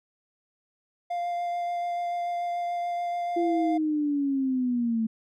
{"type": "tone with vibrato", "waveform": "triangle", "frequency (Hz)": 698.5, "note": "F5", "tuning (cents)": 0, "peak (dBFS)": -25, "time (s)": [1.1, 3.78], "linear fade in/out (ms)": 10, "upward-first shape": "triangle", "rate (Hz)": 6.9, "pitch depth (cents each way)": 11}
{"type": "linear sweep", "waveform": "sine", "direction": "down", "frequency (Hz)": [344.2, 220], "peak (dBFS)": -23, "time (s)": [3.36, 5.07], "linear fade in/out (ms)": 10}
{"effects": []}